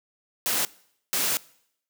white noise bursts at uneven times, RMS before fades -25 dBFS, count 2, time 0.46-0.65 / 1.13-1.37 s, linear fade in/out 0 ms, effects noise-tail reverb RT60 0.7 s tail -22 dB re dry + high-pass 150 Hz 12 dB/octave

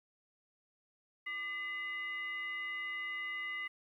sine tone with frequency modulation, 2023 Hz, B6, 41 cents sharp, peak -37 dBFS, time 1.26-3.68 s, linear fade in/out 10 ms, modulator 841 Hz, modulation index 0.53, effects 12-bit

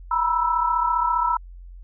sine tone cluster, 951 / 986 / 1321 Hz, A#5 / B5 / E6, +34 / -3 / +3 cents, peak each -23 dBFS, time 0.11-1.37 s, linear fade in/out 5 ms, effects added 44 Hz sine -38 dBFS peak until 1.83 s

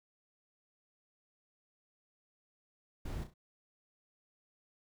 brown noise with echo, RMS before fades -40 dBFS, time 3.05-3.24 s, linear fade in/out 5 ms, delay 33 ms, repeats 3, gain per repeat -8 dB, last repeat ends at 3.339 s, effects none

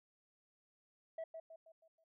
sine tone with echo, 650 Hz, E5, 24 cents flat, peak -38 dBFS, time 1.18-1.24 s, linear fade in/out 5 ms, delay 160 ms, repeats 5, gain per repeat -7 dB, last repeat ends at 2.04 s, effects tanh soft clip ceiling -40 dBFS

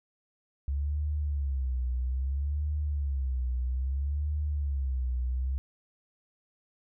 sine tone with vibrato, 68.2 Hz, C#2, 28 cents flat, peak -27 dBFS, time 0.68-5.58 s, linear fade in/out 0 ms, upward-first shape sine, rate 0.61 Hz, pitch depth 160 cents each way, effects none

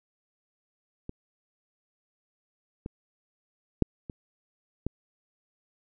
clicks, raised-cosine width 3 ms, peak -23 / -22 / -7 / -24 / -16 dBFS, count 5, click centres 1.094 / 2.861 / 3.823 / 4.098 / 4.866 s, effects none

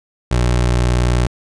25% pulse tone, 60.7 Hz, B1, 29 cents flat, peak -9 dBFS, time 0.31-1.27 s, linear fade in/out 5 ms, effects resampled to 22050 Hz

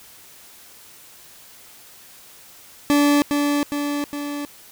40% pulse tone with echo, 289.3 Hz, D4, 26 cents flat, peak -13 dBFS, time 2.9-3.22 s, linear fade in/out 0 ms, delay 410 ms, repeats 3, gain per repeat -4 dB, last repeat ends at 4.45 s, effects white hiss -46 dBFS RMS until 4.71 s

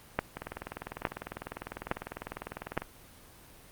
two click trains, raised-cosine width 0.5 ms, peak -21 / -11 dBFS, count 50 / 4, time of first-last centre 0.37-2.82 / 0.19-2.776 s, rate 20 / 1.16 Hz, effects pink hiss -54 dBFS RMS until 3.71 s + Opus 32 kbps

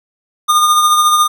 square tone with tremolo, 1217 Hz, D#6, 39 cents flat, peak -7 dBFS, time 0.48-1.28 s, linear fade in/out 20 ms, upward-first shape triangle, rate 14 Hz, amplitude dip 45%, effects none

